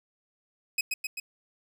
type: tone with echo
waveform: sawtooth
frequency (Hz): 2535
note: D#7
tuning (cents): +32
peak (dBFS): -21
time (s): 0.78-0.81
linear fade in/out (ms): 5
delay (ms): 130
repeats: 3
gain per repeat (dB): -3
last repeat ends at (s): 1.2
effects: none